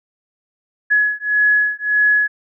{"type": "beating tone pair", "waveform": "sine", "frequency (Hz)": [1689, 1690.7], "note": ["G#6", "G#6"], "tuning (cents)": [29, 30], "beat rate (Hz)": 1.7, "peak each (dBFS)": -16, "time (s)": [0.9, 2.28], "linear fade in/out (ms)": 20, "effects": []}